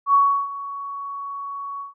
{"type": "tone with ADSR envelope", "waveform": "sine", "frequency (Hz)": 1119, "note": "C#6", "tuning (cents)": 16, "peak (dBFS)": -11, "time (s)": [0.06, 1.94], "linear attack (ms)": 78, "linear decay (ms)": 340, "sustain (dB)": -17, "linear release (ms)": 140, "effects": []}